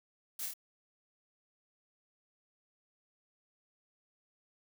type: noise with echo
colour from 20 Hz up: blue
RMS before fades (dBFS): -40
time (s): 0.39-0.46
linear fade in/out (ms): 5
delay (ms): 26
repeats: 3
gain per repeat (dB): -2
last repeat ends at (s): 0.538
effects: none